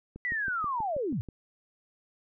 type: click train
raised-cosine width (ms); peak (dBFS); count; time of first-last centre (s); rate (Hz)
3; -29; 8; 0.16-1.287; 6.21
type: linear sweep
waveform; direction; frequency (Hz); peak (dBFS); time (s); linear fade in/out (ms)
sine; down; 2002 to 88; -28; 0.25-1.21; 0
effects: none